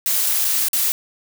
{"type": "noise with dropouts", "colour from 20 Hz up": "blue", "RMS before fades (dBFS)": -19, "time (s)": [0.06, 0.92], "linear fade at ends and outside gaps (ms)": 0, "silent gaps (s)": [[0.445, 0.449], [0.685, 0.732]], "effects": []}